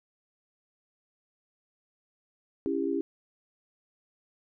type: chord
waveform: sine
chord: C# diminished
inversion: none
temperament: just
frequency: 277.2 / 332.6 / 399.1 Hz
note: C#4 / E4 / G4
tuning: 0 / +16 / +31 cents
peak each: -31 dBFS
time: 2.66-3.01 s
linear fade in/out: 0 ms
effects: none